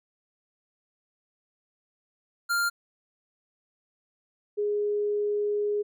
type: tone pair in turn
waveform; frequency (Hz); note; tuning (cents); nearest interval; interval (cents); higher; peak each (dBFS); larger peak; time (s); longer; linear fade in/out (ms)
square / sine; 1396.9 / 414.5; F6 / G#4; 0 / -3; octave + major sixth; 2103; first; -24; neither; 2.49-2.7 / 4.57-5.83; second; 20
effects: none